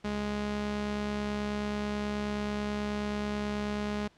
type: tone pair together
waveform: sawtooth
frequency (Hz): 69.3 / 207.9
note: C#2 / G#3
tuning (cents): 0 / +2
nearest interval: octave + perfect fifth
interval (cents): 1902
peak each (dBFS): -37 / -28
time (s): 0.04-4.08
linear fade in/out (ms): 10
effects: pink hiss -63 dBFS RMS until 4.17 s + low-pass 5000 Hz 12 dB/octave